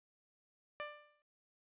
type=tone with exponential decay; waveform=15% pulse; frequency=593 Hz; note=D5; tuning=17 cents sharp; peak=-32 dBFS; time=0.8-1.22 s; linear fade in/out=0 ms; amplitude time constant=90 ms; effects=resampled to 8000 Hz